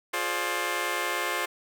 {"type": "chord", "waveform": "10% pulse", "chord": "D half-diminished seventh", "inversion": "first", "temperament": "just", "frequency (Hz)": [352.4, 422.9, 528.6, 587.3], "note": ["F4", "Ab4", "C5", "D5"], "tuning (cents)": [16, 31, 18, 0], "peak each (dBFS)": [-25, -26, -25, -27], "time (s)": [0.13, 1.46], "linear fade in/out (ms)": 10, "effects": []}